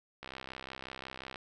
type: click train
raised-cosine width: 0.3 ms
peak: -26 dBFS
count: 75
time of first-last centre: 0.23-1.358 s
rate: 65.6 Hz
effects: none